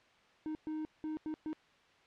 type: tone bursts at uneven times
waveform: triangle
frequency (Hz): 310.6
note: D#4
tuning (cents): -3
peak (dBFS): -34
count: 5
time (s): 0.46-0.55 / 0.67-0.85 / 1.04-1.17 / 1.26-1.34 / 1.46-1.53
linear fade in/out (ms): 0
effects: white hiss -65 dBFS RMS until 2.06 s + low-pass 3000 Hz 12 dB/octave